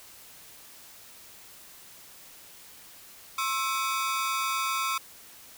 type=ring-modulated tone; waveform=sawtooth; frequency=1196 Hz; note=D6; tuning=31 cents sharp; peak=-20 dBFS; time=3.38-4.98 s; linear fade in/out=5 ms; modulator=126 Hz; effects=white hiss -50 dBFS RMS until 5.57 s